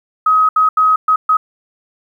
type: tone bursts at uneven times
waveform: sine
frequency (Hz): 1267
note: D#6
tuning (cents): +31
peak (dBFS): -8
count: 5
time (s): 0.26-0.49 / 0.56-0.69 / 0.77-0.96 / 1.08-1.16 / 1.29-1.37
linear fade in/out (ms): 5
effects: 8-bit